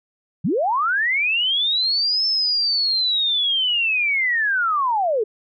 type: linear two-way sweep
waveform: sine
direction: up then down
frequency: 127.2 to 5310 to 402.7 Hz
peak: -17 dBFS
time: 0.44-5.24 s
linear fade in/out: 10 ms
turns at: 2.26 s
effects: none

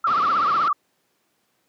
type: tone with vibrato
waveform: sine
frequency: 1244.5 Hz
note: D#6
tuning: in tune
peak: -17 dBFS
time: 0.04-0.73 s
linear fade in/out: 5 ms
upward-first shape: triangle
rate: 16 Hz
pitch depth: 200 cents each way
type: low-pass noise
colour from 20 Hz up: pink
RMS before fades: -33 dBFS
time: 0.07-0.68 s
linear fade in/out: 0 ms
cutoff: 4900 Hz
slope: 48 dB/octave
effects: pink hiss -68 dBFS RMS until 1.68 s + high-pass 200 Hz 12 dB/octave

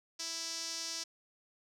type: tone with band-pass filter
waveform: sawtooth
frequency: 329.6 Hz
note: E4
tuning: in tune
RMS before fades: -40 dBFS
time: 0.19-1.04 s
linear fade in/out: 10 ms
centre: 5500 Hz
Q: 4
effects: none

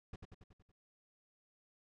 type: noise with echo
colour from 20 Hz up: brown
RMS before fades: -45 dBFS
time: 0.13-0.16 s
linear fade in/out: 5 ms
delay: 93 ms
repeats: 6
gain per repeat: -4 dB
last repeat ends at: 0.718 s
effects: low-pass 6000 Hz 12 dB/octave

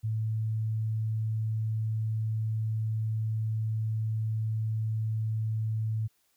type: tone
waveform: sine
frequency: 110 Hz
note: A2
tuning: in tune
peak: -27 dBFS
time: 0.03-6.08 s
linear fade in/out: 20 ms
effects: white hiss -71 dBFS RMS until 6.36 s

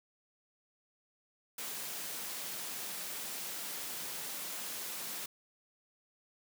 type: high-pass noise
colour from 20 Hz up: white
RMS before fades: -41 dBFS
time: 1.58-5.26 s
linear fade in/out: 5 ms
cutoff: 130 Hz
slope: 96 dB/octave
effects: none

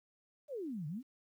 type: exponential two-way sweep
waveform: sine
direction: down then up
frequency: 622.3 to 141.4 to 285.4 Hz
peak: -38 dBFS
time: 0.48-1.03 s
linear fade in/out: 50 ms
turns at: 0.87 s
effects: 12-bit

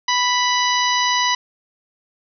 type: harmonic tone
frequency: 987.8 Hz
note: B5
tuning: in tune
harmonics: 1 / 2 / 3 / 4 / 5 / 6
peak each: -19 / -22 / -24 / -25 / -26 / -27 dBFS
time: 0.08-1.35 s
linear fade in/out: 5 ms
effects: none

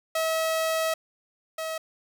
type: tone pair in turn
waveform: sawtooth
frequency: 644 / 641.3 Hz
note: E5 / E5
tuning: -41 / -48 cents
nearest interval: unison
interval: 7 cents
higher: first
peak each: -20 / -26 dBFS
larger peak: first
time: 0.15-0.94 / 1.58-1.78 s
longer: first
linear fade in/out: 5 ms
effects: none

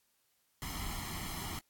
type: noise with comb filter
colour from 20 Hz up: pink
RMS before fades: -40 dBFS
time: 0.62-1.59 s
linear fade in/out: 0 ms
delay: 0.96 ms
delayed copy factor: +0.75
effects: white hiss -75 dBFS RMS until 1.69 s + AAC 64 kbps

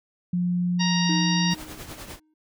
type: tone with pitch glide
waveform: sine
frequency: 177.4 to 174.76 Hz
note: F3 to F3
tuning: +27 to +1 cents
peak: -21 dBFS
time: 0.33-1.54 s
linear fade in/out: 5 ms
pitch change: -26 cents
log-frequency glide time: 0.85-0.95 s
type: harmonic tone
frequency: 937 Hz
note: A#5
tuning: 9 cents sharp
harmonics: 1 / 2 / 3 / 4 / 5 / 6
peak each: -31 / -31 / -31 / -31 / -31 / -31 dBFS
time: 0.79-1.55 s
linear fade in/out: 20 ms
type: tone with exponential decay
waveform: triangle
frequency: 310.5 Hz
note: D#4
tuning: 3 cents flat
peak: -23 dBFS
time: 1.09-2.34 s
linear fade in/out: 5 ms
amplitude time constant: 270 ms
type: noise with tremolo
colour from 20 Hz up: pink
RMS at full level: -37 dBFS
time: 1.49-2.2 s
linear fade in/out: 50 ms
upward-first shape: triangle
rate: 10 Hz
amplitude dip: 65%
effects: none

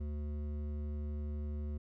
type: tone with hard clipping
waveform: sine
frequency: 74 Hz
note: D2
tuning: 14 cents sharp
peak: -38 dBFS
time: 0-1.78 s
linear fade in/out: 10 ms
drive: 11 dB
effects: none

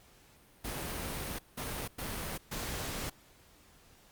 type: noise bursts at uneven times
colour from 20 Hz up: pink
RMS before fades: -38 dBFS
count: 4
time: 0.64-1.39 / 1.57-1.88 / 1.98-2.38 / 2.51-3.1 s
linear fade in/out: 10 ms
effects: pink hiss -61 dBFS RMS until 4.11 s + Opus 48 kbps

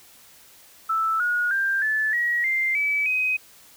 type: tone with pitch steps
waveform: sine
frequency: 1318.5 / 1446.2 / 1586.2 / 1739.8 / 1908.2 / 2093 / 2296 / 2518 Hz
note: E6 / F#6 / G6 / A6 / A#6 / C7 / D7 / D#7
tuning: 0 / -40 / +20 / -20 / +40 / 0 / -40 / +20 cents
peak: -20 dBFS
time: 0.89-3.37 s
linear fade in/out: 10 ms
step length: 310 ms
effects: white hiss -51 dBFS RMS until 3.76 s

